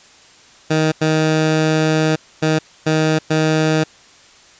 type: tone bursts at uneven times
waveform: 15% pulse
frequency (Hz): 156.8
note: D#3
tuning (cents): +14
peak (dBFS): -7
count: 5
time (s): 0.7-0.92 / 1.01-2.16 / 2.42-2.59 / 2.86-3.19 / 3.3-3.84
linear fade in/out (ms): 10
effects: white hiss -46 dBFS RMS until 4.59 s + resampled to 16000 Hz